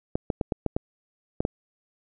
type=clicks; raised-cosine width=2 ms; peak=-11 dBFS; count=8; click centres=0.155 / 0.302 / 0.412 / 0.522 / 0.663 / 0.765 / 1.405 / 1.451 s; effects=none